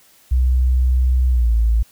sine tone with pitch glide, 63.3 to 56.07 Hz, B1 to A1, +43 to +33 cents, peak -12 dBFS, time 0.31-1.83 s, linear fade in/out 10 ms, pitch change -210 cents, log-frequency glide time 1.29-1.54 s, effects white hiss -52 dBFS RMS until 1.91 s

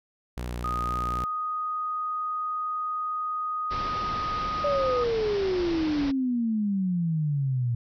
sawtooth tone with vibrato, 60.5 Hz, B1, 35 cents flat, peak -27 dBFS, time 0.37-1.24 s, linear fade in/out 0 ms, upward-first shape triangle, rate 3.9 Hz, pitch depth 23 cents each way
sine tone, 1244.5 Hz, D#6, in tune, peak -27 dBFS, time 0.64-5.04 s, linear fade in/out 5 ms
pink low-pass noise, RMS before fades -36 dBFS, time 3.7-6.12 s, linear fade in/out 20 ms, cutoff 5500 Hz, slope 96 dB/octave
sine exponential sweep, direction down, 587.3 to 116.54 Hz, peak -23 dBFS, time 4.64-7.75 s, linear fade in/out 5 ms
effects none

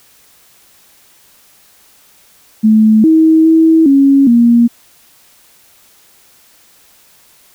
sine tone with pitch steps, 217.5 / 319.2 / 323 / 275.8 / 235.9 Hz, A3 / D#4 / E4 / C#4 / A#3, -20 / +44 / -35 / -9 / +21 cents, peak -4 dBFS, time 2.63-4.68 s, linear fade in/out 20 ms, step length 410 ms, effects white hiss -47 dBFS RMS until 7.54 s

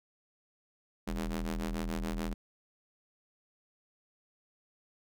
sawtooth ring-modulated tone, 82.3 Hz, E2, 2 cents flat, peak -26 dBFS, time 1.07-2.34 s, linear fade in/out 10 ms, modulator 120 Hz, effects none

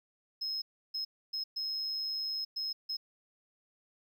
triangle tone bursts at uneven times, 5150 Hz, E8, 41 cents flat, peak -31 dBFS, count 6, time 0.41-0.62 / 0.94-1.05 / 1.33-1.44 / 1.56-2.45 / 2.56-2.73 / 2.89-2.97 s, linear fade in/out 10 ms, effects tanh soft clip ceiling -28 dBFS + 12-bit

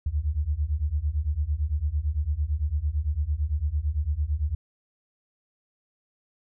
sine beating tone pair, 70 / 78.9 Hz, C#2 / D#2, +18 / +25 cents, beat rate 8.9 Hz, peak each -27 / -26 dBFS, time 0.06-4.55 s, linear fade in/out 5 ms, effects none

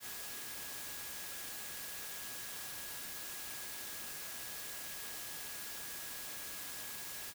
sine tone in noise, 1664 Hz, G#6, 3 cents sharp, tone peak -55 dBFS, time 0-7.34 s, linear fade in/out 50 ms, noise white, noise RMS -45 dBFS, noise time 0-7.34 s, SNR -13 dB, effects none

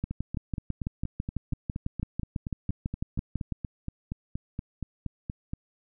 two click trains, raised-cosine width 5 ms, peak -17 / -20 dBFS, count 22 / 24, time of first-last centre 0.04-3.523 / 0.11-5.535 s, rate 6.03 / 4.24 Hz, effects none

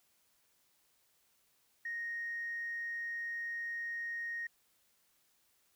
sine tone, 1864.7 Hz, A#6, in tune, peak -36 dBFS, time 1.85-4.47 s, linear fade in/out 5 ms, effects tanh soft clip ceiling -32 dBFS + white hiss -73 dBFS RMS until 5.75 s

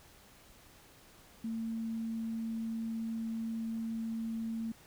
sine tone, 225.7 Hz, A3, 44 cents sharp, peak -34 dBFS, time 1.44-4.72 s, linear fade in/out 5 ms, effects pink hiss -59 dBFS RMS until 4.86 s

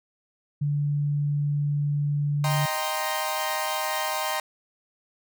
sine tone, 145.4 Hz, D3, 17 cents flat, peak -22 dBFS, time 0.61-2.66 s, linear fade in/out 10 ms
sawtooth chord, C minor seventh, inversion first, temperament equal, 622.3 / 784 / 932.3 / 1046.5 Hz, Eb5 / G5 / Bb5 / C6, 0 / 0 / 0 / 0 cents, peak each -28 dBFS, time 2.44-4.4 s, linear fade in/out 2 ms
blue noise with tremolo, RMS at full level -37 dBFS, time 2.5-4.37 s, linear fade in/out 0 ms, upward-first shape triangle, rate 9.1 Hz, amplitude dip 35%
effects none

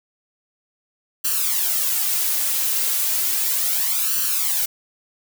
blue noise with flanger, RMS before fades -21 dBFS, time 1.24-4.66 s, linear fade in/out 10 ms, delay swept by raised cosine 0.68 to 3.78 ms, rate 0.34 Hz, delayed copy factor +0.85, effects none

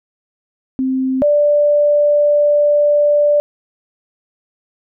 sine tone pair in turn, 261.6 / 587.3 Hz, C4 / D5, 0 / 0 cents, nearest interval octave + major second, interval 1400 cents, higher second, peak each -14 / -9 dBFS, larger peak second, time 0.79-1.22 / 1.22-3.4 s, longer second, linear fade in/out 0 ms, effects none

